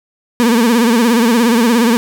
35% pulse tone with vibrato, 233.1 Hz, A#3, in tune, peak -7 dBFS, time 0.4-1.97 s, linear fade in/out 0 ms, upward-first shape sine, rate 17 Hz, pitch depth 100 cents each way, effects none

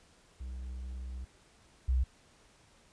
triangle / sine tone pair in turn, 63.3 / 63.62 Hz, B1 / C2, +43 / -48 cents, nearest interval unison, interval 9 cents, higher second, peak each -36 / -25 dBFS, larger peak second, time 0.4-1.25 / 1.88-2.04 s, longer first, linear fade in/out 10 ms, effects pink hiss -63 dBFS RMS until 2.92 s + resampled to 22050 Hz

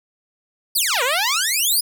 10% pulse exponential two-way sweep, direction down then up, 5140 to 466.2 to 5140 Hz, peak -9 dBFS, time 0.75-1.81 s, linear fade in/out 10 ms, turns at 1.03 s, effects none

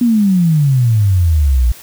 sine exponential sweep, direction down, 246.9 to 57 Hz, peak -8 dBFS, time 0.01-1.72 s, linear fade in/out 5 ms, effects white hiss -37 dBFS RMS until 1.82 s

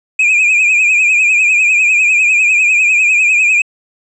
triangle tone with vibrato, 2477 Hz, D#7, 8 cents flat, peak -6 dBFS, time 0.19-3.62 s, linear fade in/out 5 ms, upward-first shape triangle, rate 10 Hz, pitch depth 92 cents each way, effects resampled to 24000 Hz

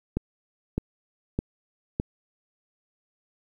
click train, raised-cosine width 3 ms, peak -12 dBFS, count 4, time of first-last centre 0.17-1.999 s, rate 1.64 Hz, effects 9-bit

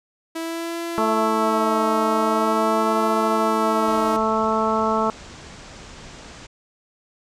sawtooth tone with vibrato, 326.3 Hz, E4, 18 cents flat, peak -22 dBFS, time 0.35-4.17 s, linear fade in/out 10 ms, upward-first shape sine, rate 0.45 Hz, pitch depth 59 cents each way
harmonic tone, 220 Hz, A3, in tune, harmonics 1 / 2 / 3 / 4 / 5 / 6, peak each -25 / -25 / -25 / -25 / -25 / -25 dBFS, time 0.98-5.1 s, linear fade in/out 0 ms
pink low-pass noise, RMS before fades -41 dBFS, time 3.87-6.47 s, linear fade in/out 10 ms, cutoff 7900 Hz, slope 48 dB/octave
effects resampled to 32000 Hz

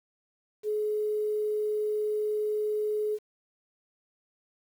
sine tone with quantisation, 424.2 Hz, G#4, 37 cents sharp, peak -26 dBFS, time 0.63-3.19 s, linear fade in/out 50 ms, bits 9, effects none

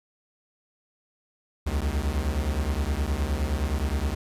45% pulse beating tone pair, 66.2 / 75.8 Hz, C2 / D#2, +21 / -45 cents, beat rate 9.6 Hz, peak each -27 dBFS, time 1.66-4.15 s, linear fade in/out 10 ms, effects resampled to 32000 Hz + 10-bit

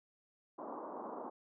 white band-pass noise, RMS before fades -45 dBFS, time 0.58-1.3 s, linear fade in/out 10 ms, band 210 to 1100 Hz, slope 48 dB/octave, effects none

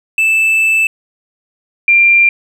triangle / sine tone pair in turn, 2637 / 2380 Hz, E7 / D7, 0 / +22 cents, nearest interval major second, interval 178 cents, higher first, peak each -7 / -5 dBFS, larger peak second, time 0.18-0.87 / 1.88-2.29 s, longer first, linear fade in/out 2 ms, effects none

